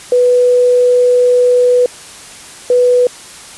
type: tone pair in turn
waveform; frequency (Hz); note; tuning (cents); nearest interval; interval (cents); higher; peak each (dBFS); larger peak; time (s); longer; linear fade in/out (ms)
sine; 493.9 / 493.9; B4 / B4; 0 / 0; unison; 0; neither; -6; neither; 0.12-1.86 / 2.7-3.07; first; 2
effects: white hiss -33 dBFS RMS until 3.57 s + resampled to 24000 Hz